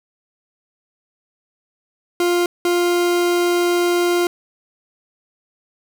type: tone bursts at uneven times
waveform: 40% pulse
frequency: 350.4 Hz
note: F4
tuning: 6 cents sharp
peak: -14 dBFS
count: 2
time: 2.2-2.46 / 2.65-4.27 s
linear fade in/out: 2 ms
effects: none